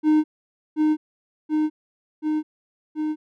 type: tone with echo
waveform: triangle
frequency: 307.4 Hz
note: D#4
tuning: 21 cents flat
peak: -12 dBFS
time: 0.03-0.24 s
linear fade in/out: 50 ms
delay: 730 ms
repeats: 4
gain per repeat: -2 dB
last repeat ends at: 3.16 s
effects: none